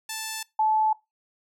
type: tone pair in turn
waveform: 5% pulse / sine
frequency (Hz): 880 / 867.9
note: A5 / A5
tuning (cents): 0 / -24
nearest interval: unison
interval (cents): 24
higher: first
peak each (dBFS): -19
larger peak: neither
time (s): 0.09-0.43 / 0.59-0.93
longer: neither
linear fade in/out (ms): 5
effects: noise-tail reverb RT60 0.2 s tail -21 dB re dry